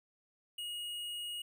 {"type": "tone with hard clipping", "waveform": "sine", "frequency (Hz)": 2880, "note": "F#7", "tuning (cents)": -47, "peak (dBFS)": -40, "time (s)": [0.58, 1.42], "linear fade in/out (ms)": 5, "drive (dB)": 11, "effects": []}